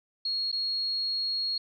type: tone with dropouts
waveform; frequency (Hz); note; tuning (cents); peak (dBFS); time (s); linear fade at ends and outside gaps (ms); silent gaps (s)
sine; 4300; C8; +47; -27; 0.25-1.58; 5; 0.517-0.526
effects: none